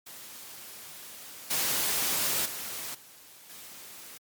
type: noise with level steps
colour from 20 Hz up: white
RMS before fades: -45 / -28 / -37 / -52 / -46 dBFS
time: 0.06-4.18 s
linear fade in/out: 10 ms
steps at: 1.5 / 2.45 / 2.94 / 3.49 s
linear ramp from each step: 10 ms
effects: high-pass 100 Hz 12 dB/octave + MP3 96 kbps